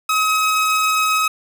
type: tone pair together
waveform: 45% pulse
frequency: 1272.3 / 2552 Hz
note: D#6 / D#7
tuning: +38 / +43 cents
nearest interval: octave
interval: 1205 cents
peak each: -16 / -21 dBFS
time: 0.09-1.28 s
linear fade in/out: 5 ms
effects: none